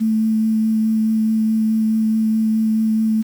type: tone with vibrato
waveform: sine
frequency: 220 Hz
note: A3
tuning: in tune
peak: -14 dBFS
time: 0-3.23 s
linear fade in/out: 20 ms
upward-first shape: sine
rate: 4.7 Hz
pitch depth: 10 cents each way
effects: 7-bit